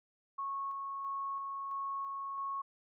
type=tone with tremolo; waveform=sine; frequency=1100 Hz; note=C#6; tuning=14 cents flat; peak=-35 dBFS; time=0.38-2.62 s; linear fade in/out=10 ms; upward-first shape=square; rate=1.5 Hz; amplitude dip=25%; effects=none